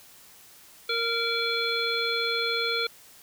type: harmonic tone with a mistuned harmonic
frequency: 463.5 Hz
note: A#4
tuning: 10 cents flat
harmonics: 1 / 3 / 5 / 7 / 9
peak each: -31 / -31 / -31 / -31 / -31 dBFS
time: 0.89-2.87 s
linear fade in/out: 5 ms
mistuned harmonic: 7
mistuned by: +86 cents
effects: white hiss -52 dBFS RMS until 3.22 s